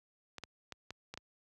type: clicks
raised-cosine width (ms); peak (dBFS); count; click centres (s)
0.2; -26; 6; 0.383 / 0.437 / 0.723 / 0.906 / 1.14 / 1.175
effects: high-pass 60 Hz 12 dB/octave